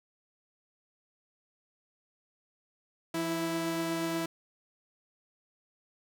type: tone pair together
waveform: sawtooth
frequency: 168.8 / 329.3 Hz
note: E3 / E4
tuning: +41 / -2 cents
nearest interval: octave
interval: 1157 cents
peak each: -34 / -27 dBFS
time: 3.14-4.26 s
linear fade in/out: 5 ms
effects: none